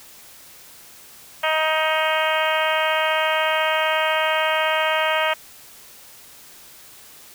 harmonic tone, 314.2 Hz, D#4, 17 cents sharp, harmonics 2 / 3 / 4 / 5 / 6 / 7 / 8 / 9 / 10, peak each -23 / -25 / -26 / -27 / -28 / -28 / -29 / -30 / -30 dBFS, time 1.43-5.34 s, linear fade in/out 10 ms, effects white hiss -45 dBFS RMS until 7.34 s

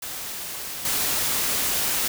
white noise with level steps, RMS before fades -33 / -24 dBFS, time 0.02-2.08 s, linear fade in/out 5 ms, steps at 0.85 s, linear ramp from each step 2 ms, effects none

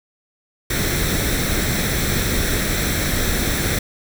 pink noise with comb filter, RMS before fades -20 dBFS, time 0.7-3.79 s, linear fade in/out 5 ms, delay 0.52 ms, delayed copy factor +0.6, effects none

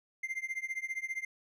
triangle tone with tremolo, 2093 Hz, C7, in tune, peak -29 dBFS, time 0.23-1.25 s, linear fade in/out 5 ms, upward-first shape triangle, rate 15 Hz, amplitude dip 100%, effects none

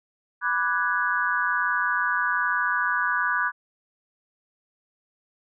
sine chord, G# half-diminished seventh, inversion first, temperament equal, 987.8 / 1174.7 / 1480 / 1661.2 Hz, B5 / D6 / F#6 / G#6, 0 / 0 / 0 / 0 cents, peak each -29 / -28 / -25 / -27 dBFS, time 0.41-3.52 s, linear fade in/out 50 ms, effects none

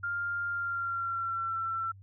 sine tone with pitch glide, 1400 to 1344.5 Hz, F6 to E6, +4 to +34 cents, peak -30 dBFS, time 0.03-1.92 s, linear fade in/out 10 ms, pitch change -70 cents, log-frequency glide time 0.5-1.53 s, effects added 97 Hz sine -49 dBFS peak until 2.02 s

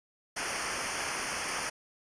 pink noise with comb filter, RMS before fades -34 dBFS, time 0.36-1.7 s, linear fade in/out 10 ms, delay 0.26 ms, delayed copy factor -0.9, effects resampled to 22050 Hz

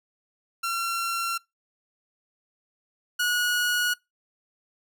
sawtooth tone pair in turn, 1364 / 1455.7 Hz, F6 / F#6, -41 / -29 cents, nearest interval minor second, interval 112 cents, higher second, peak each -22 / -19 dBFS, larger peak second, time 0.63-1.38 / 3.19-3.94 s, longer neither, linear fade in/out 10 ms, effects noise-tail reverb RT60 0.2 s tail -24 dB re dry

